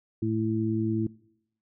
harmonic tone, 110.4 Hz, A2, 6 cents sharp, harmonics 1 / 2 / 3, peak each -29 / -30 / -28 dBFS, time 0.22-1.07 s, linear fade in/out 5 ms, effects noise-tail reverb RT60 0.8 s tail -23 dB re dry

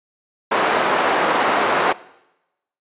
white band-pass noise, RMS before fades -18 dBFS, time 0.51-1.93 s, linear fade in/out 10 ms, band 350 to 1200 Hz, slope 12 dB/octave, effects noise-tail reverb RT60 0.9 s tail -20 dB re dry + resampled to 8000 Hz

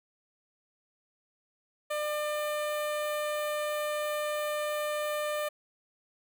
sawtooth tone with notch filter, 599 Hz, D5, 34 cents sharp, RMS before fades -32 dBFS, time 1.9-5.49 s, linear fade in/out 10 ms, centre 5300 Hz, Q 1.4, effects none

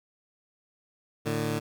15% pulse tone pair together, 112.37 / 150 Hz, A2 / D3, +37 / +37 cents, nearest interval perfect fourth, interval 500 cents, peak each -24 dBFS, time 1.25-1.6 s, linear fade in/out 20 ms, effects none

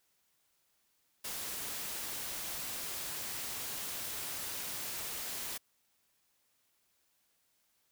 white noise, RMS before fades -40 dBFS, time 1.24-5.58 s, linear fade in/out 10 ms, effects white hiss -75 dBFS RMS until 7.91 s

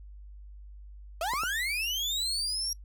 35% pulse linear sweep, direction up, 615 to 5670 Hz, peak -27 dBFS, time 1.21-2.73 s, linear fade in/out 2 ms
clicks, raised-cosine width 1 ms, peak -24 dBFS, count 2, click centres 1.336 / 1.435 s
effects noise-tail reverb RT60 0.1 s tail -25 dB re dry + added 50 Hz sine -44 dBFS peak until 2.84 s

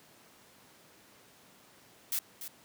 blue noise with echo, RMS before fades -32 dBFS, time 2.12-2.19 s, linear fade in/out 2 ms, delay 290 ms, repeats 1, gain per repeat -10 dB, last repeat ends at 2.48 s, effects pink hiss -59 dBFS RMS until 2.64 s + high-pass 150 Hz 12 dB/octave

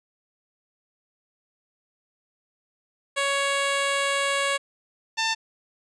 10% pulse tone pair in turn, 557 / 894.5 Hz, C#5 / A5, +8 / +28 cents, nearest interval minor sixth, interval 820 cents, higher second, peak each -14 dBFS, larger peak neither, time 3.16-4.58 / 5.17-5.35 s, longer first, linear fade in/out 20 ms, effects resampled to 22050 Hz

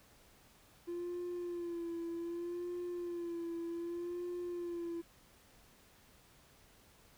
triangle tone with vibrato, 344.7 Hz, F4, 23 cents flat, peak -35 dBFS, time 0.87-5.02 s, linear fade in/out 20 ms, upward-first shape sine, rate 0.65 Hz, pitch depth 42 cents each way, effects tanh soft clip ceiling -33 dBFS + pink hiss -64 dBFS RMS until 7.17 s

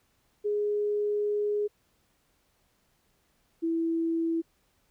sine tone pair in turn, 415.4 / 329.7 Hz, G#4 / E4, 0 / 0 cents, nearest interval major third, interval 400 cents, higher first, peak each -25 dBFS, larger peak neither, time 0.44-1.68 / 3.62-4.42 s, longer first, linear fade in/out 20 ms, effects pink hiss -70 dBFS RMS until 4.9 s

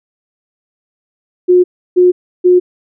sine tone bursts, 360.5 Hz, F#4, 45 cents flat, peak -4 dBFS, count 3, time 1.48-2.6 s, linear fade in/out 20 ms, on 160 ms, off 320 ms, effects none

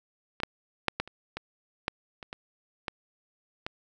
clicks, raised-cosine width 0.3 ms, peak -19 / -8 / -7 / -12 / -28 / -18 / -11 / -25 / -21 / -15 / -17 dBFS, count 11, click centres 0.402 / 0.434 / 0.883 / 1 / 1.076 / 1.37 / 1.881 / 2.228 / 2.329 / 2.882 / 3.665 s, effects none

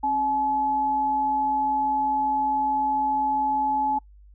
sine tone pair together, 269.4 / 855.3 Hz, C#4 / A5, -49 / -49 cents, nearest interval octave + minor sixth, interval 2000 cents, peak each -32 / -21 dBFS, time 0.03-3.99 s, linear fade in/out 10 ms, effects noise-tail reverb RT60 0.1 s tail -25 dB re dry + added 50 Hz sine -47 dBFS peak until 4.34 s

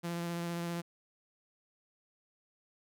sawtooth tone with vibrato, 171 Hz, F3, 36 cents flat, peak -31 dBFS, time 0.03-0.82 s, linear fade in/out 20 ms, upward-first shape triangle, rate 15 Hz, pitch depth 16 cents each way, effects none

